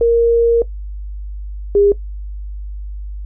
sine tone pair in turn, 466.2 / 404.8 Hz, A#4 / G#4, 0 / -44 cents, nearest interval major second, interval 244 cents, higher first, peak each -8 dBFS, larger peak neither, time 0.01-0.62 / 1.75-1.92 s, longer first, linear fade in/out 2 ms, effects noise-tail reverb RT60 0.1 s tail -17 dB re dry + added 50 Hz sine -24 dBFS peak until 3.25 s

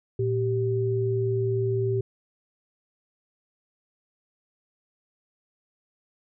sine tone pair together, 115.06 / 388.7 Hz, A#2 / G4, -22 / -15 cents, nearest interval octave + major sixth, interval 2107 cents, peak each -25 dBFS, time 0.19-2.01 s, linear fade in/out 5 ms, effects none

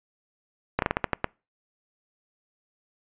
slowing click train, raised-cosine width 0.5 ms, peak -7 dBFS, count 8, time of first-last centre 0.79-1.243 s, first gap 32 ms, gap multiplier 1.23, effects noise-tail reverb RT60 0.3 s tail -26 dB re dry + resampled to 8000 Hz

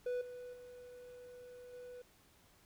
triangle tone with level steps, 493.9 Hz, B4, in tune, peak -33 / -44 / -49 / -46 dBFS, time 0.06-2.02 s, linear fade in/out 5 ms, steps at 0.21 / 0.53 / 1.73 s, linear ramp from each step 5 ms, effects pink hiss -67 dBFS RMS until 2.65 s

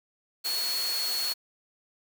sine tone in noise, 4351 Hz, C#8, 33 cents flat, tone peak -28 dBFS, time 0.44-1.34 s, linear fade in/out 20 ms, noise white, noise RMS -34 dBFS, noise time 0.44-1.34 s, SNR +3 dB, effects high-pass 400 Hz 12 dB/octave

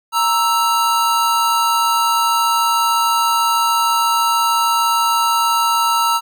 square tone pair together, 932.3 / 1318.5 Hz, A#5 / E6, 0 / 0 cents, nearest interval tritone, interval 600 cents, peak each -17 dBFS, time 0.12-6.21 s, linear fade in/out 50 ms, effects none

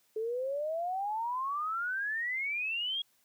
sine exponential sweep, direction up, 428.7 to 3322 Hz, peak -31 dBFS, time 0.16-3.02 s, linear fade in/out 5 ms, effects white hiss -70 dBFS RMS until 3.24 s + high-pass 100 Hz 12 dB/octave

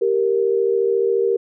sine tone pair together, 392 / 466.2 Hz, G4 / A#4, 0 / 0 cents, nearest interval minor third, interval 300 cents, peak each -18 dBFS, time 0.01-1.37 s, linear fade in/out 10 ms, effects none

